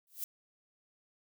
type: noise with exponential growth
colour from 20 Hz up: violet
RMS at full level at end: -34 dBFS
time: 0.07-0.24 s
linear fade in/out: 1 ms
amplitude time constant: 35 ms
effects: none